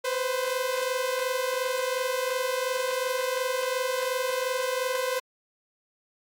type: tone pair together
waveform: sawtooth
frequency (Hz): 500.5 / 523.3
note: B4 / C5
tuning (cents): +23 / 0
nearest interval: minor second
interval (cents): 77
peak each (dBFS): -25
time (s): 0.04-5.2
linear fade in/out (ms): 10
effects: AAC 64 kbps